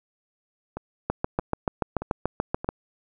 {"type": "two click trains", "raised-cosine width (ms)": 1, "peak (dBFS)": [-9, -18], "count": [12, 4], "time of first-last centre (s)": [[1.1, 2.69], [0.77, 2.645]], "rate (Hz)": [6.92, 1.6], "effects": []}